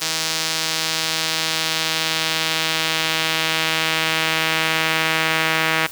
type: tone with band-pass filter sweep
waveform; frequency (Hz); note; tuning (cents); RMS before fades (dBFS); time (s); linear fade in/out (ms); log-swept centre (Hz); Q
sawtooth; 160.2; E3; -49; -21; 0.01-5.87; 10; 5200 to 2200; 1.3
effects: white hiss -36 dBFS RMS until 5.91 s